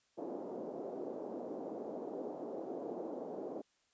pink band-pass noise, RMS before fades -43 dBFS, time 0.17-3.62 s, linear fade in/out 20 ms, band 280 to 640 Hz, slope 24 dB/octave, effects white hiss -75 dBFS RMS until 3.93 s + resampled to 16000 Hz

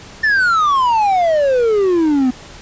triangle exponential sweep, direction down, 1802 to 246.9 Hz, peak -9 dBFS, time 0.23-2.31 s, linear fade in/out 10 ms, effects pink hiss -37 dBFS RMS until 2.61 s + resampled to 16000 Hz

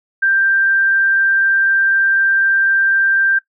sine tone, 1578 Hz, G6, 11 cents sharp, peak -11 dBFS, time 0.22-3.39 s, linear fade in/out 10 ms, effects noise-tail reverb RT60 0.1 s tail -17 dB re dry

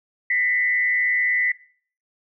sine tone with frequency modulation, 1991 Hz, B6, 14 cents sharp, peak -18 dBFS, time 0.3-1.52 s, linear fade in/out 5 ms, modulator 151 Hz, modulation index 0.54, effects noise-tail reverb RT60 0.5 s tail -20 dB re dry

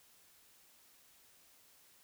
silence, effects white hiss -65 dBFS RMS until 2.03 s

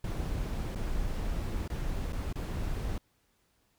brown noise with dropouts, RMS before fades -33 dBFS, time 0.04-2.98 s, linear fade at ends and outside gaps 2 ms, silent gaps 0.749-0.757 / 1.678-1.7 / 2.124-2.13 / 2.328-2.356 s, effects pink hiss -72 dBFS RMS until 3.78 s

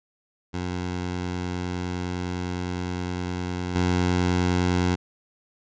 15% pulse tone with level steps, 89.8 Hz, F2, 49 cents sharp, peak -21 / -14 dBFS, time 0.53-4.96 s, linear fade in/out 20 ms, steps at 3.75 s, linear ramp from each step 2 ms, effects resampled to 16000 Hz

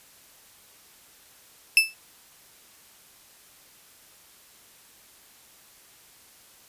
35% pulse tone with exponential decay, 2637 Hz, E7, in tune, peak -9 dBFS, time 1.77-1.94 s, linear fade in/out 1 ms, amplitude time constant 36 ms, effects white hiss -54 dBFS RMS until 6.68 s + resampled to 32000 Hz

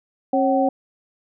sine tone cluster, 270 / 543 / 760 Hz, C#4 / C#5 / F#5, -45 / -36 / +46 cents, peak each -20 dBFS, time 0.33-0.69 s, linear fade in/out 5 ms, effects none

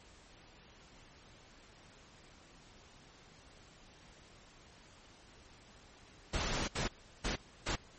pink noise bursts at uneven times, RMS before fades -35 dBFS, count 4, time 6.33-6.68 / 6.75-6.88 / 7.24-7.36 / 7.66-7.76 s, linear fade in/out 10 ms, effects pink hiss -59 dBFS RMS until 7.98 s + MP3 32 kbps

